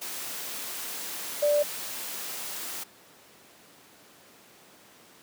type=tone in noise; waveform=sine; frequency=587.3 Hz; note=D5; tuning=in tune; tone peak=-20 dBFS; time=1.42-1.63 s; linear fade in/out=10 ms; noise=white; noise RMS=-36 dBFS; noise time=0.01-2.84 s; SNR=+13 dB; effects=pink hiss -54 dBFS RMS until 5.22 s + high-pass 200 Hz 12 dB/octave